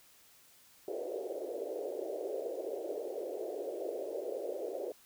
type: band-pass noise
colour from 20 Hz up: pink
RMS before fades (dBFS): -39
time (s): 0.88-4.92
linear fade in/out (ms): 2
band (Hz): 370 to 610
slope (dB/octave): 48
effects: white hiss -62 dBFS RMS until 5.05 s